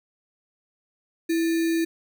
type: tone with sample-and-hold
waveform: sine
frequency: 329.6 Hz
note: E4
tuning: in tune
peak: -20 dBFS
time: 1.29-1.85 s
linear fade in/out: 10 ms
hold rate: 2100 Hz
effects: none